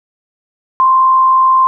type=tone with frequency modulation; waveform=sine; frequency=1046.5 Hz; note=C6; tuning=in tune; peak=-6 dBFS; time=0.8-1.67 s; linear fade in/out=0 ms; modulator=57.9 Hz; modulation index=0.23; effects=none